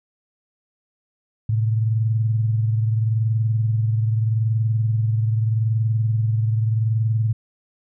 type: tone pair together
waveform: sine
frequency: 110 / 130.81 Hz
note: A2 / C3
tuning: 0 / 0 cents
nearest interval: minor third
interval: 300 cents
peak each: -17 / -28 dBFS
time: 1.49-7.33 s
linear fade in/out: 5 ms
effects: none